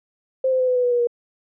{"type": "tone with pitch steps", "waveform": "sine", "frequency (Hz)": [523.3, 516.4, 509.6, 502.9, 496.2, 489.7, 483.2, 476.8], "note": ["C5", "C5", "C5", "B4", "B4", "B4", "B4", "A#4"], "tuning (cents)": [0, -23, -46, 31, 8, -15, -38, 39], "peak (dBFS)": -16, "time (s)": [0.44, 1.072], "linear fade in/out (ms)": 5, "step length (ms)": 79, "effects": []}